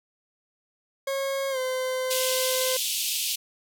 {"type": "tone with pitch glide", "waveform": "40% pulse", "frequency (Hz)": [545, 515], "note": ["C#5", "C5"], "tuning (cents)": [-29, -28], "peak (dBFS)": -25, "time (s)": [1.07, 2.77], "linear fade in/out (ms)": 5, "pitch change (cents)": -99, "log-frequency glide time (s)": [1.5, 1.58]}
{"type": "band-pass noise", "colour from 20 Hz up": "pink", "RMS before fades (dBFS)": -28, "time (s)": [2.1, 3.36], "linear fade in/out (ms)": 10, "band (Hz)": [2700, 16000], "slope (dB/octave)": 48}
{"effects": []}